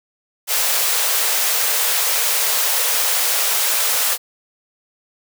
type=high-pass noise; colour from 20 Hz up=white; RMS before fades=-18 dBFS; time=0.47-4.18 s; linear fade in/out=50 ms; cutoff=430 Hz; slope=96 dB/octave; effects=none